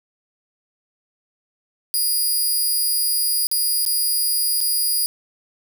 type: tone with dropouts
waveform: 5% pulse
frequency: 4880 Hz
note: D#8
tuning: 34 cents flat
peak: -11 dBFS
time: 1.94-5.06 s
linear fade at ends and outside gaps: 0 ms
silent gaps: 3.469-3.514 / 3.851-3.863 / 4.605-4.612 s
effects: none